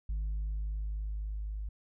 sine tone with level ramp, 51.91 Hz, G#1, in tune, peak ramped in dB -28 to -34 dBFS, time 0.09-1.69 s, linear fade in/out 5 ms, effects tanh soft clip ceiling -30 dBFS

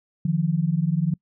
sine tone pair together, 153.2 / 173.56 Hz, D#3 / F3, -27 / -10 cents, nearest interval major second, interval 217 cents, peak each -22 dBFS, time 0.25-1.14 s, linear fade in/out 5 ms, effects noise-tail reverb RT60 0.1 s tail -26 dB re dry

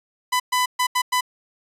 sawtooth tone bursts at uneven times, 1000 Hz, B5, 21 cents sharp, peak -14 dBFS, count 5, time 0.32-0.4 / 0.52-0.66 / 0.79-0.87 / 0.95-1.02 / 1.12-1.21 s, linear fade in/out 10 ms, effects resampled to 32000 Hz

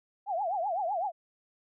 sine tone with vibrato, 744 Hz, F#5, 9 cents sharp, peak -28 dBFS, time 0.26-1.12 s, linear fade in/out 50 ms, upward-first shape triangle, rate 7.9 Hz, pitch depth 260 cents each way, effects none

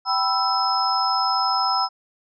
sine tone cluster, 777 / 989 / 1321 / 5160 Hz, G5 / B5 / E6 / E8, -16 / +2 / +3 / -38 cents, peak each -24 dBFS, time 0.05-1.89 s, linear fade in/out 50 ms, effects none

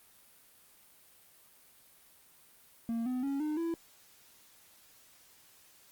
triangle tone with pitch steps, 230.3 / 252.6 / 277.1 / 303.9 / 333.3 Hz, A#3 / B3 / C#4 / D#4 / E4, -21 / +39 / -1 / -41 / +19 cents, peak -29 dBFS, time 2.89-3.74 s, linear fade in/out 0 ms, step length 170 ms, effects white hiss -61 dBFS RMS until 5.91 s + Opus 32 kbps

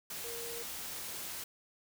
sine tone in noise, 467.6 Hz, A#4, 5 cents sharp, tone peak -44 dBFS, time 0.24-0.63 s, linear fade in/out 5 ms, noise white, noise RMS -42 dBFS, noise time 0.1-1.44 s, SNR -5 dB, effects none

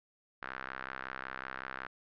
sawtooth tone with band-pass filter, 65.41 Hz, C2, in tune, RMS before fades -43 dBFS, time 0.42-1.87 s, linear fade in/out 5 ms, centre 1500 Hz, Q 3.2, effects resampled to 11025 Hz

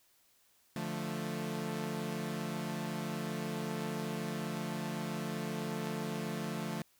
sawtooth chord, D minor, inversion none, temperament equal, 146.83 / 174.61 / 220 Hz, D3 / F3 / A3, 0 / 0 / 0 cents, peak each -38 / -36 / -35 dBFS, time 0.76-6.82 s, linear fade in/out 2 ms, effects white hiss -69 dBFS RMS until 6.99 s

